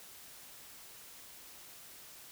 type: silence
effects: white hiss -53 dBFS RMS until 2.31 s